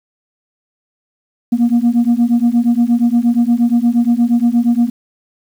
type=beating tone pair; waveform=sine; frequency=233.1 / 241.6 Hz; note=A#3 / B3; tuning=0 / -38 cents; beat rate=8.5 Hz; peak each=-11 dBFS; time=1.52-4.9 s; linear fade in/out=10 ms; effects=tanh soft clip ceiling -6 dBFS + 7-bit